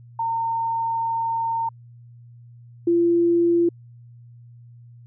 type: tone pair in turn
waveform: sine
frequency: 913 / 342 Hz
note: A#5 / F4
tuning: -36 / -36 cents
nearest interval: octave + perfect fourth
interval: 1700 cents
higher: first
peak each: -21 / -15 dBFS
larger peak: second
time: 0.19-1.69 / 2.87-3.69 s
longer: first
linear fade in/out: 5 ms
effects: added 119 Hz sine -43 dBFS peak until 5.06 s